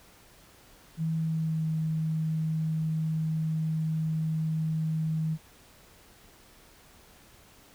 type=tone with pitch glide; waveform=sine; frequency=161.2 to 158.43 Hz; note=E3 to D#3; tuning=-38 to +32 cents; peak=-26 dBFS; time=0.97-5.38 s; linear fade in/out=50 ms; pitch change=-30 cents; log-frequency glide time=1.16-1.69 s; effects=pink hiss -56 dBFS RMS until 7.74 s